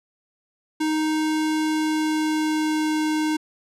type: tone with pitch glide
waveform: square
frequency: 311.1 to 309 Hz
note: D#4 to D#4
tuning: 0 to -12 cents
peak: -21 dBFS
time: 0.8-3.37 s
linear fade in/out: 10 ms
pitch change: -12 cents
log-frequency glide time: 1.66-3.06 s
effects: low-pass 10000 Hz 12 dB/octave